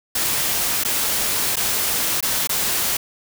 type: noise with dropouts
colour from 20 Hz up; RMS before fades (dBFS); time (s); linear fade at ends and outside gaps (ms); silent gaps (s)
white; -21; 0.15-2.97; 5; 0.837-0.848 / 1.558-1.567 / 2.207-2.226 / 2.473-2.493
effects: none